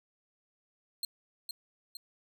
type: tone with echo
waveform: sawtooth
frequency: 4186 Hz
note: C8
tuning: in tune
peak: -29 dBFS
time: 1.03-1.05 s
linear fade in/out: 2 ms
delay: 460 ms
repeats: 2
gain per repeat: -5 dB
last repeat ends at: 1.97 s
effects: none